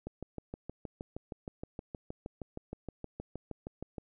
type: click train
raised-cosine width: 2 ms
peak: -26 dBFS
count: 26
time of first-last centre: 0.07-3.982 s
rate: 6.39 Hz
effects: none